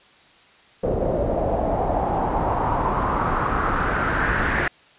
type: noise with low-pass filter sweep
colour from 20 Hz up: pink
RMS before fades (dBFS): -22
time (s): 0.83-4.68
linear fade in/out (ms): 5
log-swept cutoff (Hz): 530 to 1800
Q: 3.8
effects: white hiss -52 dBFS RMS until 4.98 s + resampled to 8000 Hz